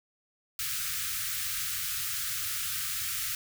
white band-stop noise, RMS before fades -33 dBFS, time 0.59-3.35 s, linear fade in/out 2 ms, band 150 to 1200 Hz, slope 96 dB/octave, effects none

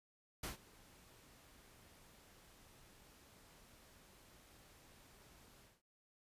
pink noise with ADSR envelope, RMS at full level -42 dBFS, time 0.43-5.82 s, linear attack 7 ms, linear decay 130 ms, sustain -22 dB, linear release 190 ms, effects resampled to 32000 Hz

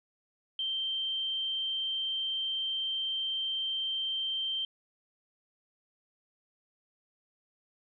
sine tone, 3136 Hz, G7, in tune, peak -30 dBFS, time 0.59-4.65 s, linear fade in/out 2 ms, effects none

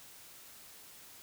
silence, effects white hiss -54 dBFS RMS until 1.22 s

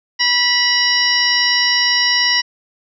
harmonic tone with a mistuned harmonic, 979 Hz, B5, 15 cents flat, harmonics 1 / 2 / 3 / 4 / 5 / 6, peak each -26 / -17 / -21 / -25 / -21 / -16 dBFS, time 0.19-2.42 s, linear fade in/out 20 ms, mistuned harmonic 6, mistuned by -96 cents, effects none

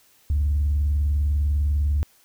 sine tone with vibrato, 72.5 Hz, D2, 22 cents flat, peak -17 dBFS, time 0.3-2.03 s, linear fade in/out 0 ms, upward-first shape sine, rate 20 Hz, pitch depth 170 cents each way, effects tanh soft clip ceiling -15 dBFS + white hiss -58 dBFS RMS until 2.24 s

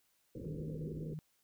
white low-pass noise, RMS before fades -45 dBFS, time 0.35-1.14 s, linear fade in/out 5 ms, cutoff 510 Hz, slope 96 dB/octave
sine tone, 155.56 Hz, D#3, in tune, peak -40 dBFS, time 0.45-1.19 s, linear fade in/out 0 ms
effects white hiss -75 dBFS RMS until 1.43 s

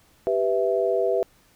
sine chord, E minor, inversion first, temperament equal, 392 / 493.9 / 659.3 Hz, G4 / B4 / E5, 0 / 0 / 0 cents, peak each -24 dBFS, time 0.27-1.23 s, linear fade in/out 0 ms, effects pink hiss -59 dBFS RMS until 1.55 s

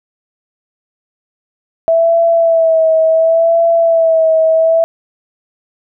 sine tone with vibrato, 656 Hz, E5, 9 cents flat, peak -7 dBFS, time 1.88-4.84 s, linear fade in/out 0 ms, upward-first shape sine, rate 0.7 Hz, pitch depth 38 cents each way, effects none

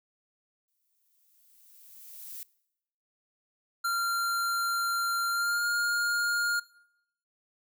violet noise with exponential growth, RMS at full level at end -40 dBFS, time 0.68-2.43 s, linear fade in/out 0 ms, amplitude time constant 380 ms
square tone with pitch glide, 1382 to 1415.9 Hz, F6 to F6, -19 to +23 cents, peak -27 dBFS, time 3.84-6.6 s, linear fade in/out 10 ms, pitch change +42 cents, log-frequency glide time 5.29-5.66 s
effects noise-tail reverb RT60 0.8 s tail -22 dB re dry

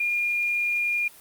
sine tone, 2417 Hz, D7, 49 cents sharp, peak -22 dBFS, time 0-1.08 s, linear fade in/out 5 ms, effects white hiss -49 dBFS RMS until 1.2 s + Opus 32 kbps

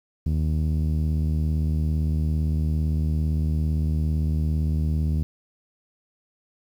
sawtooth tone with low-pass filter, 77.7 Hz, D#2, 2 cents flat, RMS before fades -23 dBFS, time 0.26-5.23 s, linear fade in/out 0 ms, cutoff 190 Hz, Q 1.2, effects 9-bit

